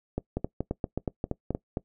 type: two click trains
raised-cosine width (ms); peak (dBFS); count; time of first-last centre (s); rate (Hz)
2; -15 / -15; 6 / 7; 0.37-1.549 / 0.18-1.772; 4.24 / 3.77
effects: noise-tail reverb RT60 0.1 s tail -21 dB re dry